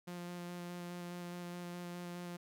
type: tone with vibrato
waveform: sawtooth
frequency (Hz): 175.6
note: F3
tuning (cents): +10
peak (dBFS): -39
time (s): 0.07-2.37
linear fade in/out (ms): 10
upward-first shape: square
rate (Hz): 4.8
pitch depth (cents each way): 9
effects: none